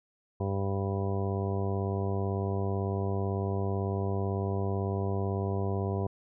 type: harmonic tone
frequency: 98 Hz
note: G2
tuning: in tune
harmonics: 1 / 2 / 3 / 4 / 5 / 6 / 7 / 8 / 10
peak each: -30 / -36 / -42 / -35 / -40 / -44 / -40 / -46 / -43 dBFS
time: 0.4-6.07 s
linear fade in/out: 5 ms
effects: none